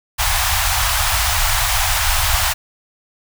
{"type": "band-stop noise", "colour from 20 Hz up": "pink", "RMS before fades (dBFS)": -17, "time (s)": [0.18, 2.54], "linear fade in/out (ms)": 20, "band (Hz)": [100, 700], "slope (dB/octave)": 48, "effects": []}